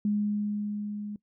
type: tone with level ramp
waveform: sine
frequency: 207.7 Hz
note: G#3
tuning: in tune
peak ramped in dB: -23 to -34 dBFS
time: 0.05-1.16 s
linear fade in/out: 2 ms
effects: noise-tail reverb RT60 0.1 s tail -21 dB re dry